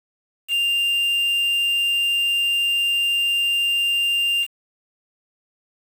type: tone with quantisation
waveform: triangle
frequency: 2794 Hz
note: F7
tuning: in tune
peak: -16 dBFS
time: 0.48-4.47 s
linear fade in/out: 50 ms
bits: 6
effects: none